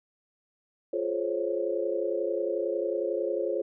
sine chord, Db major seventh, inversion first, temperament equal with one note detuned, 349.2 / 423.8 / 523.3 / 554.4 Hz, F4 / Ab4 / C5 / Db5, 0 / +35 / 0 / 0 cents, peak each -32 dBFS, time 0.93-3.62 s, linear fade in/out 5 ms, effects none

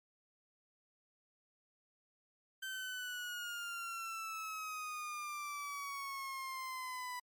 30% pulse exponential sweep, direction down, 1552 to 987.8 Hz, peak -38 dBFS, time 2.62-7.2 s, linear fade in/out 10 ms, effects MP3 96 kbps

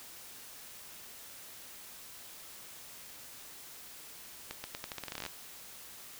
accelerating click train, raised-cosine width 0.2 ms, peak -21 dBFS, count 16, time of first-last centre 4.51-5.263 s, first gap 130 ms, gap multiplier 0.84, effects white hiss -50 dBFS RMS until 6.19 s

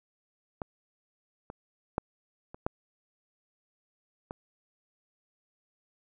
clicks, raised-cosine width 1 ms, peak -20 / -26 / -13 / -29 / -14 / -23 dBFS, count 6, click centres 0.618 / 1.501 / 1.981 / 2.545 / 2.665 / 4.309 s, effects none

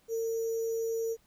sine tone with sample-and-hold, 454.5 Hz, A#4, 44 cents flat, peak -29 dBFS, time 0.08-1.17 s, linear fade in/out 50 ms, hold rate 6300 Hz, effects pink hiss -67 dBFS RMS until 1.26 s

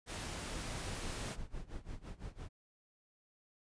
pink noise, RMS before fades -43 dBFS, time 0.06-1.37 s, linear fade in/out 50 ms
brown noise with tremolo, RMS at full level -42 dBFS, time 0.52-2.49 s, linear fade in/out 20 ms, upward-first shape sine, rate 5.9 Hz, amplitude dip 90%
effects resampled to 22050 Hz

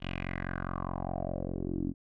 10% pulse tone with low-pass filter sweep, 44.93 Hz, F1, 50 cents sharp, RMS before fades -35 dBFS, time 0-1.94 s, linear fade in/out 50 ms, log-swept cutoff 3100 to 270 Hz, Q 4.7, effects none

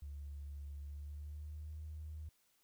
triangle tone with pitch glide, 71.5 to 77.08 Hz, D2 to D#2, -46 to -16 cents, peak -40 dBFS, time 0.02-2.29 s, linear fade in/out 5 ms, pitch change +130 cents, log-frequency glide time 0.82-1.77 s, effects tanh soft clip ceiling -42 dBFS + white hiss -75 dBFS RMS until 2.63 s

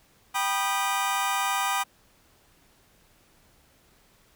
sawtooth chord, G augmented, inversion none, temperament just, 784 / 980 / 1225 Hz, G5 / B5 / D#6, 0 / -14 / -27 cents, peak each -25 dBFS, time 0.34-1.84 s, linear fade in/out 20 ms, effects pink hiss -61 dBFS RMS until 4.35 s

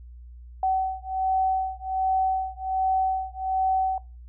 sine beating tone pair, 758 / 759.3 Hz, F#5 / F#5, +42 / +45 cents, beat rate 1.3 Hz, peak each -26 / -26 dBFS, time 0.63-3.98 s, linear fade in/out 2 ms, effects noise-tail reverb RT60 0.3 s tail -21 dB re dry + added 60 Hz sine -41 dBFS peak until 4.28 s

